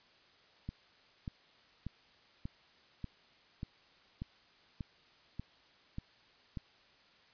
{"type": "click train", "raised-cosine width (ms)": 5, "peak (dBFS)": -27, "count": 11, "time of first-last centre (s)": [0.69, 6.572], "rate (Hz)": 1.7, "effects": ["white hiss -64 dBFS RMS until 7.33 s", "resampled to 11025 Hz"]}